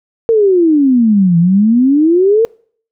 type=exponential two-way sweep; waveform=sine; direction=down then up; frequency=466.2 to 165.5 to 466.2 Hz; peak=-6 dBFS; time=0.29-2.45 s; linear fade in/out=0 ms; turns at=1.38 s; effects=noise-tail reverb RT60 0.5 s tail -25 dB re dry